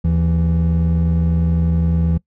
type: tone pair together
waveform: triangle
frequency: 78.5 / 166.72 Hz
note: D#2 / E3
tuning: +16 / +20 cents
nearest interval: octave + minor second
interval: 1304 cents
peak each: -13 dBFS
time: 0.04-2.18 s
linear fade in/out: 10 ms
effects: noise-tail reverb RT60 0.1 s tail -24 dB re dry + tanh soft clip ceiling -8 dBFS